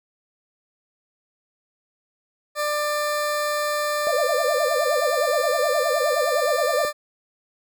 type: tone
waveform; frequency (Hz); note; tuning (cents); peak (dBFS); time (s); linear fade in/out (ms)
20% pulse; 594; D5; +20; -17; 2.55-6.93; 50
type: tone with vibrato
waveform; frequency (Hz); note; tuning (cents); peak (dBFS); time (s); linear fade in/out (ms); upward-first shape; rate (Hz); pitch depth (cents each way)
sine; 578; D5; -28; -21; 4.07-6.85; 0; sine; 9.6; 280
effects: none